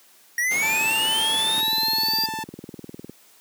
square linear sweep, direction up, 1877 to 4797 Hz, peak -21 dBFS, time 0.38-2.26 s, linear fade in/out 2 ms
pink noise, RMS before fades -32 dBFS, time 0.5-1.62 s, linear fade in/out 20 ms
sawtooth tone, 883 Hz, A5, 6 cents sharp, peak -24 dBFS, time 0.62-2.44 s, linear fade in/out 10 ms
click train, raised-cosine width 3 ms, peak -20 dBFS, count 31, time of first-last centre 1.58-3.095 s, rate 19.8 Hz
effects white hiss -54 dBFS RMS until 3.4 s + high-pass 200 Hz 12 dB/octave

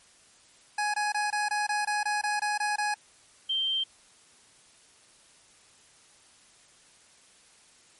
25% pulse tone bursts, 835 Hz, G#5, 9 cents sharp, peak -22 dBFS, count 12, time 0.78-2.942 s, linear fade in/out 5 ms, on 160 ms, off 22 ms
sine tone, 3142 Hz, G7, 3 cents sharp, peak -25 dBFS, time 3.49-3.84 s, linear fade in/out 10 ms
effects white hiss -58 dBFS RMS until 7.99 s + MP3 48 kbps

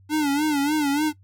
square tone with vibrato, 293.7 Hz, D4, in tune, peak -20 dBFS, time 0.09-1.13 s, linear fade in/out 50 ms, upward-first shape sine, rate 3.4 Hz, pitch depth 96 cents each way, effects noise-tail reverb RT60 0.1 s tail -19 dB re dry + added 96 Hz sine -50 dBFS peak until 1.23 s

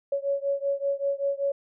sine beating tone pair, 556 / 561.2 Hz, C#5 / C#5, +5 / +21 cents, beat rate 5.2 Hz, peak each -27 / -28 dBFS, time 0.12-1.52 s, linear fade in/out 5 ms, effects none

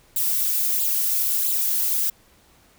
violet noise with flanger, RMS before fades -22 dBFS, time 0.16-2.1 s, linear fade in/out 5 ms, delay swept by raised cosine 0.25 to 3.55 ms, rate 1.5 Hz, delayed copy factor +0.7, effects pink hiss -56 dBFS RMS until 2.78 s

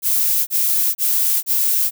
violet noise bursts, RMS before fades -17 dBFS, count 4, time 0.02-1.91 s, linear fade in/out 50 ms, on 450 ms, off 30 ms, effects none

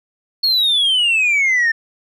sine exponential sweep, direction down, 4372 to 1785 Hz, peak -10 dBFS, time 0.43-1.72 s, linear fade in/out 10 ms, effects tanh soft clip ceiling -11 dBFS

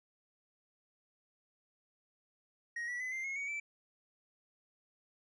triangle tone with pitch steps, 1881 / 1948.5 / 2018 / 2091 / 2166 / 2243 / 2324 Hz, A#6 / B6 / B6 / C7 / C#7 / C#7 / D7, +15 / -24 / +37 / -2 / -41 / +20 / -19 cents, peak -35 dBFS, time 2.76-3.6 s, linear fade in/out 5 ms, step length 120 ms, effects resampled to 22050 Hz

